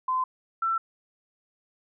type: tone pair in turn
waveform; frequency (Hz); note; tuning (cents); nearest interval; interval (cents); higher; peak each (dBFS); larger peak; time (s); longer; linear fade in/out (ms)
sine; 1028 / 1340.3; C6 / E6; -31 / +28; perfect fourth; 459; second; -23; neither; 0.08-0.24 / 0.62-0.78; neither; 5
effects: none